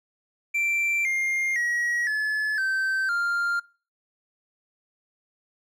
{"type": "tone with pitch steps", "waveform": "triangle", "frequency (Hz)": [2349, 2117, 1908, 1719.6, 1549.8, 1396.7], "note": ["D7", "C7", "A#6", "A6", "G6", "F6"], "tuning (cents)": [0, 20, 40, -40, -20, 0], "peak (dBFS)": -21, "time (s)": [0.54, 3.6], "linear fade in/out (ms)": 10, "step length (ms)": 510, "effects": ["noise-tail reverb RT60 0.4 s tail -23 dB re dry"]}